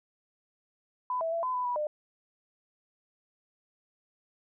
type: tone with pitch steps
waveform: sine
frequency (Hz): 1001 / 655 / 670 / 1015 / 997 / 978 / 602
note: B5 / E5 / E5 / B5 / B5 / B5 / D5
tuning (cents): +23 / -11 / +28 / +47 / +16 / -17 / +43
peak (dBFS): -28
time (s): 1.1-1.87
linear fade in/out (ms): 2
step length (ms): 110
effects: none